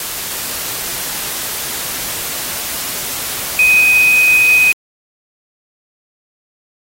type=tone in noise; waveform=sine; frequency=2507 Hz; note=D#7; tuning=12 cents sharp; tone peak=-7 dBFS; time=3.59-4.72 s; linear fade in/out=2 ms; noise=white; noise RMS=-22 dBFS; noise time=0-4.73 s; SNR=+12 dB; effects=AAC 48 kbps